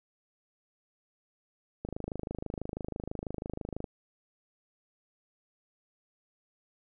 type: click train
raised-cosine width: 2 ms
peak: -22 dBFS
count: 53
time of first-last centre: 1.85-3.842 s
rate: 26.1 Hz
effects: none